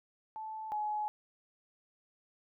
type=tone pair in turn; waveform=sine; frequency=873 / 845.2 Hz; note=A5 / G#5; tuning=-14 / +30 cents; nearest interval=minor second; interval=56 cents; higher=first; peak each=-39 / -32 dBFS; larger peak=second; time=0.36-0.72 / 0.72-1.08 s; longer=neither; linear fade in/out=0 ms; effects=none